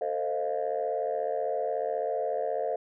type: chord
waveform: sine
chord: F dominant seventh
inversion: first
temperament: equal with one note detuned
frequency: 448.7 / 523.3 / 622.3 / 698.5 Hz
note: A4 / C5 / Eb5 / F5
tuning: +34 / 0 / 0 / 0 cents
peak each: -32 dBFS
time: 0.01-2.76 s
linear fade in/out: 5 ms
effects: tanh soft clip ceiling -20 dBFS